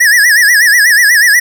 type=tone with vibrato; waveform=square; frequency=1800 Hz; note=A6; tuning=39 cents sharp; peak=-5 dBFS; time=0-1.4 s; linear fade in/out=10 ms; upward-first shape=sine; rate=8.2 Hz; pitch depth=160 cents each way; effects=none